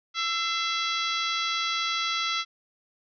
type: harmonic tone with a mistuned harmonic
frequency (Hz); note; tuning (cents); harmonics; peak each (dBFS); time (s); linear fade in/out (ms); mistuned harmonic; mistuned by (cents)
667; E5; +20; 2 / 3 / 4 / 5 / 6 / 7 / 8 / 9; -30 / -33 / -37 / -31 / -34 / -38 / -41 / -41; 0.14-2.45; 50; 3; +48
effects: none